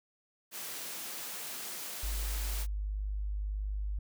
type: high-pass noise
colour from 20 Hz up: white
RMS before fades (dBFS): -41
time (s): 0.51-2.67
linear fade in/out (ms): 50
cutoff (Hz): 170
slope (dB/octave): 12
type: tone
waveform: sine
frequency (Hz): 50.8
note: G#1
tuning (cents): -38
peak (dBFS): -32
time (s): 2.03-3.99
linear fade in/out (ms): 5
effects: none